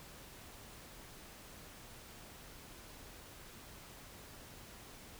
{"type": "silence", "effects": ["pink hiss -54 dBFS RMS until 5.19 s"]}